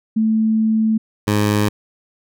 sine / 15% pulse tone pair in turn, 220 / 104.43 Hz, A3 / G#2, 0 / +10 cents, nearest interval octave + minor second, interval 1290 cents, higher first, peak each -13 / -8 dBFS, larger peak second, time 0.16-0.98 / 1.27-1.69 s, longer first, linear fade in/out 10 ms, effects none

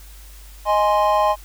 triangle chord, Ab major, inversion second, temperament equal, 622.3 / 830.6 / 1046.5 Hz, Eb5 / Ab5 / C6, 0 / 0 / 0 cents, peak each -17 dBFS, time 0.65-1.36 s, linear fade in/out 50 ms, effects added 50 Hz sine -39 dBFS peak until 1.44 s + white hiss -47 dBFS RMS until 1.44 s

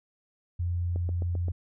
sine tone, 87.3 Hz, F2, in tune, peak -26 dBFS, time 0.59-1.52 s, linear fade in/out 10 ms
click train, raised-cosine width 2 ms, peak -25 dBFS, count 5, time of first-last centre 0.96-1.484 s, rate 7.64 Hz
effects none

